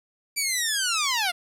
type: linear sweep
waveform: 10% pulse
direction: down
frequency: 2341 to 677 Hz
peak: -14 dBFS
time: 0.36-1.32 s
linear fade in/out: 20 ms
effects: low-pass 12000 Hz 12 dB/octave + 9-bit